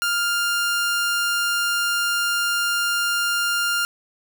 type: tone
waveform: sawtooth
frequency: 1400 Hz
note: F6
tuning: 4 cents sharp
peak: -16 dBFS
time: 0.02-3.85 s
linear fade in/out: 0 ms
effects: none